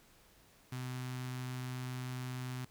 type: tone with notch filter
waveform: sawtooth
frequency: 127.1 Hz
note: C3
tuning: 50 cents flat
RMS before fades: -41 dBFS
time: 0.72-2.65 s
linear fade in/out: 5 ms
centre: 510 Hz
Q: 0.82
effects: pink hiss -64 dBFS RMS until 2.7 s